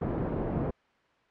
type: low-pass noise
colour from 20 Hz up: white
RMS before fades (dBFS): -31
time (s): 0.01-0.71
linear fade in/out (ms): 10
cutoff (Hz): 390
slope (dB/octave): 12
effects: white hiss -65 dBFS RMS until 1.3 s + low-pass 2000 Hz 12 dB/octave